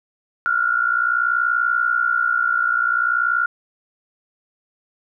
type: tone pair together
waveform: sine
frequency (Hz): 1381.5 / 1442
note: F6 / F#6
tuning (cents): -19 / -45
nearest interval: minor second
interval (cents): 74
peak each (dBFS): -19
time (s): 0.46-3.46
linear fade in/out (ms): 0
effects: none